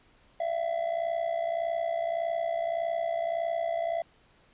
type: tone with amplitude modulation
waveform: triangle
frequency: 670 Hz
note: E5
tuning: 28 cents sharp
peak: -22 dBFS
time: 0.4-4.02 s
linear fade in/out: 5 ms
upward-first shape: sine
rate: 61.7 Hz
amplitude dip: 75%
effects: pink hiss -62 dBFS RMS until 4.53 s + resampled to 8000 Hz